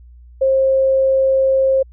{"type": "tone", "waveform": "sine", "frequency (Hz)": 533, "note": "C5", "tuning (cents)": 32, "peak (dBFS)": -11, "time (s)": [0.41, 1.83], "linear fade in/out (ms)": 10, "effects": ["added 60 Hz sine -39 dBFS peak until 1.92 s"]}